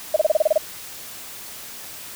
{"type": "tone bursts", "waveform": "sine", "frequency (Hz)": 622.3, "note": "D#5", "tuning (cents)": 0, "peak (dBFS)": -12, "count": 9, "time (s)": [0.14, 0.579], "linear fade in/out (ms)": 5, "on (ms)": 23, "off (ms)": 29, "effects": ["white hiss -37 dBFS RMS until 2.15 s"]}